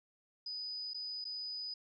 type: tone with dropouts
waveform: sine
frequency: 4978 Hz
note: D#8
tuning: in tune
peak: -39 dBFS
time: 0.46-1.74 s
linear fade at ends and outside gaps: 5 ms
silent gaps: 0.935-0.944 / 1.243-1.251 s
effects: none